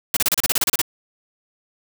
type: noise bursts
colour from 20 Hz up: white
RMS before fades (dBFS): -18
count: 12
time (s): 0.14-0.816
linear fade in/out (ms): 2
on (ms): 27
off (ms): 32
effects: none